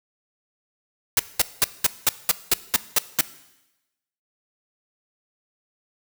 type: noise bursts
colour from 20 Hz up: white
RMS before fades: -17 dBFS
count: 10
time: 1.17-3.21 s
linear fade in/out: 2 ms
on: 24 ms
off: 200 ms
effects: noise-tail reverb RT60 1.0 s tail -17 dB re dry